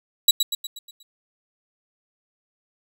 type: tone with echo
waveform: sawtooth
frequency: 3901 Hz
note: B7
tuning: 22 cents flat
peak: -8 dBFS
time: 0.28-0.31 s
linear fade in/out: 5 ms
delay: 120 ms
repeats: 6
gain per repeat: -6 dB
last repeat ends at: 1.03 s
effects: none